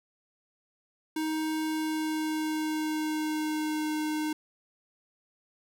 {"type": "tone with pitch glide", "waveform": "square", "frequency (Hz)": [313.6, 307.1], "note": ["D#4", "D#4"], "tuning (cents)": [14, -23], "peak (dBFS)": -29, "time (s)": [1.16, 4.33], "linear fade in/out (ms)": 5, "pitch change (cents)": -37, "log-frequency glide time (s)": [1.66, 3.93], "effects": []}